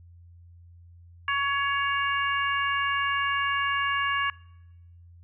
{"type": "harmonic tone", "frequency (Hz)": 560, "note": "C#5", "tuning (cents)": 18, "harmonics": [2, 3, 4, 5], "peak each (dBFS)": [-27, -27, -33, -32], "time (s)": [1.28, 4.3], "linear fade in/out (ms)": 2, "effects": ["noise-tail reverb RT60 0.9 s tail -23 dB re dry", "added 86 Hz sine -48 dBFS peak until 5.23 s"]}